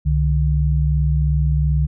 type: tone pair together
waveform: sine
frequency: 66.51 / 149.3 Hz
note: C2 / D3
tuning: +29 / +29 cents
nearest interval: octave + major second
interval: 1400 cents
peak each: -16 / -18 dBFS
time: 0.05-1.87 s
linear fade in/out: 20 ms
effects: none